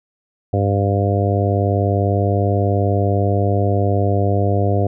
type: harmonic tone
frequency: 100.1 Hz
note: G2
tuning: 37 cents sharp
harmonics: 1 / 2 / 3 / 4 / 5 / 6 / 7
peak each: -16 / -25 / -25 / -24 / -24 / -25 / -24 dBFS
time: 0.53-4.87 s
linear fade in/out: 5 ms
effects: none